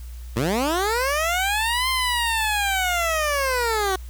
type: linear two-way sweep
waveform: 15% pulse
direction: up then down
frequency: 103.4 to 1051 to 368.3 Hz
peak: -14 dBFS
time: 0.36-3.96 s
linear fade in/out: 5 ms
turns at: 1.89 s
effects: added 60 Hz sine -33 dBFS peak until 4.09 s + white hiss -51 dBFS RMS until 4.09 s